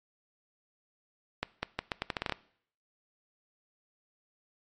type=accelerating click train; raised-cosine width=0.3 ms; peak=-14 dBFS; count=11; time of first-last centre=1.43-2.323 s; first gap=200 ms; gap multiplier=0.8; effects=noise-tail reverb RT60 0.6 s tail -20 dB re dry + MP3 48 kbps